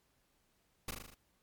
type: noise with echo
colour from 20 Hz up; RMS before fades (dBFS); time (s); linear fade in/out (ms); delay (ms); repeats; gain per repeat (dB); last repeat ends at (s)
pink; -38; 0.88-0.91; 5; 39; 6; -3; 1.144
effects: pink hiss -75 dBFS RMS until 1.42 s + MP3 96 kbps